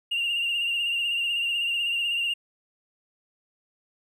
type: tone with vibrato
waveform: triangle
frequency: 2798 Hz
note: F7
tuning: 3 cents sharp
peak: -21 dBFS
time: 0.11-2.34 s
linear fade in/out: 10 ms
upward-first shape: triangle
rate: 16 Hz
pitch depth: 50 cents each way
effects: tanh soft clip ceiling -20 dBFS